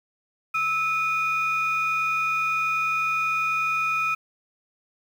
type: tone pair together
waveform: sine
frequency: 1304.7 / 2463 Hz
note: E6 / D#7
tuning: -18 / -18 cents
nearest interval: major seventh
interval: 1100 cents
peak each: -23 dBFS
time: 0.54-4.15 s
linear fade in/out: 10 ms
effects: tanh soft clip ceiling -17 dBFS + 8-bit